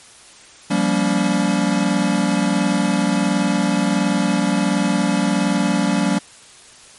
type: chord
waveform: square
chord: G half-diminished seventh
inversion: third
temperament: equal with one note detuned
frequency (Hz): 174.61 / 196 / 233.1 / 284.5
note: F3 / G3 / Bb3 / Db4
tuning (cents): 0 / 0 / 0 / +45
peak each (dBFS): -24 / -20 / -23 / -22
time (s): 0.7-6.19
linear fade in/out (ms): 10
effects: white hiss -44 dBFS RMS until 6.98 s + MP3 48 kbps

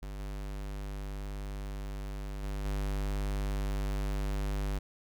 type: tone with level steps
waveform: square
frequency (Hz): 49.73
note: G1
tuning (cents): +26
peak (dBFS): -39 / -37 / -34 / -31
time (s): 0.02-4.79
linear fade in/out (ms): 10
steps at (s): 0.19 / 2.43 / 2.65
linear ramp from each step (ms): 5
effects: none

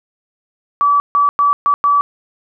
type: tone bursts at uneven times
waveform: sine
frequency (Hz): 1150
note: D6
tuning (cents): -37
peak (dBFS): -9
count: 5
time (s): 0.81-1 / 1.15-1.29 / 1.39-1.53 / 1.66-1.74 / 1.84-2.01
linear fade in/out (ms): 0
effects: none

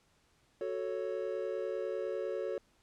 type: chord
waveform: triangle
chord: F# minor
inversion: none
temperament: equal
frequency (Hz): 370 / 440 / 554.4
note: F#4 / A4 / C#5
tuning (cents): 0 / 0 / 0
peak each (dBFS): -37 / -36 / -36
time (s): 0.61-2.58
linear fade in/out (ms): 2
effects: pink hiss -70 dBFS RMS until 2.82 s + low-pass 9000 Hz 12 dB/octave

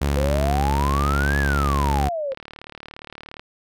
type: tone with vibrato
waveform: sawtooth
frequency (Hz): 70.6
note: C#2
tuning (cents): +32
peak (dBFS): -15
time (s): 0.01-2.09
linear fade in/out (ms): 10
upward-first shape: sine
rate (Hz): 4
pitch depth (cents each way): 14
type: exponential two-way sweep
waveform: sine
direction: up then down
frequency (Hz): 499 to 1731 to 519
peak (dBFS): -23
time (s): 0.16-2.34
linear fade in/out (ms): 10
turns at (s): 1.39
type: click train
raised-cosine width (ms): 0.3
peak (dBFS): -21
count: 41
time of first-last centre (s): 2.32-3.395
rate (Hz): 37.2
effects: none

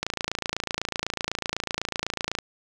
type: click train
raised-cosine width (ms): 0.2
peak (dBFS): -9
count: 67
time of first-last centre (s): 0.03-2.387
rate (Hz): 28
effects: none

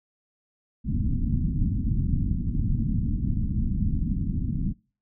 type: low-pass noise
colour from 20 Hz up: pink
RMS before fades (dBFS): -25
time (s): 0.84-4.74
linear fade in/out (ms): 50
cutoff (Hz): 260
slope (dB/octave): 48
effects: noise-tail reverb RT60 0.4 s tail -26 dB re dry

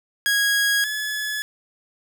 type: tone pair in turn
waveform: sawtooth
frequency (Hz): 1650 / 1708.2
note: G#6 / G#6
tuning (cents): -12 / +48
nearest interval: minor second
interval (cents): 60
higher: second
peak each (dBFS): -14 / -21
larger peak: first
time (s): 0.26-0.84 / 0.84-1.42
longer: neither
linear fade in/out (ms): 0
effects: none

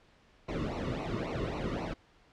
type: noise with flanger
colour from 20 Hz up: brown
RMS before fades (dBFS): -35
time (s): 0.48-1.94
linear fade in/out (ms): 10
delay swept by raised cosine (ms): 0.59 to 1.28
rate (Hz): 3.7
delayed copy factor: -0.9
effects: pink hiss -63 dBFS RMS until 2.32 s + low-pass 4000 Hz 12 dB/octave

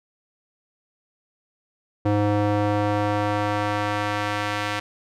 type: tone with band-pass filter sweep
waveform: square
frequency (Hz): 103.83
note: G#2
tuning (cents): 0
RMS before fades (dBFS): -23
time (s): 2.05-4.8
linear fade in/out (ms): 10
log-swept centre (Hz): 430 to 2000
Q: 0.78
effects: none

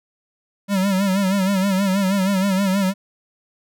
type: tone with vibrato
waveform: square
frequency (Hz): 193.6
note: G3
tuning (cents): -21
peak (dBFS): -17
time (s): 0.68-2.94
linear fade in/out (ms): 50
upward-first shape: sine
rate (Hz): 6.3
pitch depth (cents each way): 77
effects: none

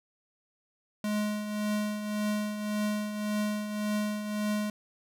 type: tone with tremolo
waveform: square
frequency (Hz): 210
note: G#3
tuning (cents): +19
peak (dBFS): -27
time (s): 1.04-4.7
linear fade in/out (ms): 2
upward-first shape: triangle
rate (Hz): 1.8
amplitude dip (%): 60
effects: none

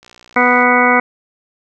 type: click train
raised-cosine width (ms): 0.2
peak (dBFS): -24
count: 37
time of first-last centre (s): 0.03-0.624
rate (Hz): 60.6
type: harmonic tone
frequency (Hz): 246.9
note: B3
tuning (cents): 0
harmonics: 1 / 2 / 3 / 4 / 5 / 6 / 8 / 9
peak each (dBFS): -17 / -17 / -17 / -17 / -17 / -17 / -17 / -17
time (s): 0.36-1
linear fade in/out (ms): 5
effects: none

